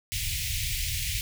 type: band-stop noise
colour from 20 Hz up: pink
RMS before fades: -30 dBFS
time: 0.12-1.21 s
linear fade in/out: 0 ms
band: 130 to 2100 Hz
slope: 48 dB/octave
effects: none